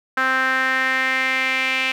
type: tone with band-pass filter sweep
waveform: sawtooth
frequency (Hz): 261.6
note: C4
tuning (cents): 0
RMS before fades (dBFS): -20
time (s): 0.17-1.92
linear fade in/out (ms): 5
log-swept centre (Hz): 1500 to 2500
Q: 4.3
effects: 8-bit